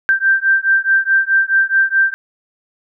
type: beating tone pair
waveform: sine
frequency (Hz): 1568 / 1572.7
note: G6 / G6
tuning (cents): 0 / +5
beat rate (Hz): 4.7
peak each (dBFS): -14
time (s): 0.09-2.14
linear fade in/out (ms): 0
effects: none